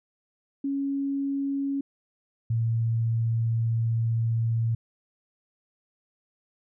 sine tone pair in turn, 277.2 / 114.41 Hz, C#4 / A#2, 0 / -32 cents, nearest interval octave + minor third, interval 1532 cents, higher first, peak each -25 / -22 dBFS, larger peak second, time 0.64-1.81 / 2.5-4.75 s, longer second, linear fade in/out 5 ms, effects none

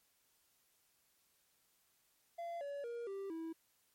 triangle tone with pitch steps, 683 / 567.7 / 471.9 / 392.3 / 326.1 Hz, F5 / C#5 / A#4 / G4 / E4, -39 / +41 / +21 / +1 / -19 cents, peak -39 dBFS, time 2.38-3.53 s, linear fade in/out 10 ms, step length 230 ms, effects white hiss -75 dBFS RMS until 3.94 s + MP3 64 kbps

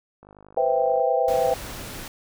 click train, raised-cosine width 1 ms, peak -33 dBFS, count 40, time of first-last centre 0.23-0.998 s, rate 50.8 Hz
sine chord, C major seventh, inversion third, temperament equal with one note detuned, 493.9 / 523.3 / 659.3 / 787.6 Hz, B4 / C5 / E5 / G5, 0 / 0 / 0 / +8 cents, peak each -24 dBFS, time 0.57-1.54 s, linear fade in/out 2 ms
pink noise, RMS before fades -36 dBFS, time 1.28-2.08 s, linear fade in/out 2 ms
effects none

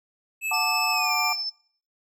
square tone with pitch glide, 2607 to 2377 Hz, E7 to D7, -20 to +20 cents, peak -26 dBFS, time 0.41-1.36 s, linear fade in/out 50 ms, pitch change -160 cents, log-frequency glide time 0.91-1.12 s
sine chord, D major, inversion first, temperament just, 734.2 / 881 / 1174.7 Hz, F#5 / A5 / D6, -14 / +2 / 0 cents, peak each -29 dBFS, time 0.51-1.33 s, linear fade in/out 5 ms
sine tone with tremolo, 5274 Hz, E8, in tune, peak -26 dBFS, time 0.53-1.5 s, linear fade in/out 10 ms, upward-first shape sine, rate 14 Hz, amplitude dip 35%
effects noise-tail reverb RT60 0.5 s tail -19 dB re dry

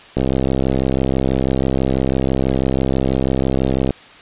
click train, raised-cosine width 2 ms, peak -4 dBFS, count 248, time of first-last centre 0.17-3.907 s, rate 66.1 Hz, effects white hiss -41 dBFS RMS until 4.21 s + resampled to 8000 Hz

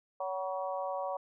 harmonic tone with a mistuned harmonic, 187.7 Hz, F#3, 25 cents sharp, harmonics 3 / 4 / 5 / 6, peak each -36 / -38 / -40 / -42 dBFS, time 0.2-1.17 s, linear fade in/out 5 ms, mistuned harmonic 5, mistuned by +35 cents, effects none

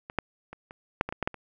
clicks, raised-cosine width 0.5 ms, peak -23 / -10 / -26 / -28 / -7 / -18 / -18 / -13 / -11 / -26 dBFS, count 10, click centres 0.099 / 0.187 / 0.53 / 0.709 / 1.011 / 1.09 / 1.125 / 1.227 / 1.275 / 1.343 s, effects none

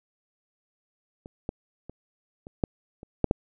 clicks, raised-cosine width 2 ms, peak -28 / -16 / -26 / -28 / -10 / -29 / -7 / -7 dBFS, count 8, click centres 1.259 / 1.491 / 1.896 / 2.469 / 2.638 / 3.031 / 3.243 / 3.311 s, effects none

